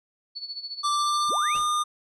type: tone with tremolo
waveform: sine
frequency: 4435 Hz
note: C#8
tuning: in tune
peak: -30 dBFS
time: 0.35-1.3 s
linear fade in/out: 20 ms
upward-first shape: sine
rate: 14 Hz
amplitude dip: 75%
type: tone with pitch glide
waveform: square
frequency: 1174.7 to 1212.6 Hz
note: D6 to D#6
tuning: 0 to -45 cents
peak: -23 dBFS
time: 0.83-1.84 s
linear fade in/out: 20 ms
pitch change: +55 cents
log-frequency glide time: 0.93-1.62 s
type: linear sweep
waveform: sine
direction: up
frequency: 58.27 to 3000 Hz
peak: -30 dBFS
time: 1.28-1.59 s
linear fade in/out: 50 ms
type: noise with exponential decay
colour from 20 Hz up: pink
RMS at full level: -39 dBFS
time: 1.55-1.82 s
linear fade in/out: 1 ms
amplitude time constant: 57 ms
effects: resampled to 24000 Hz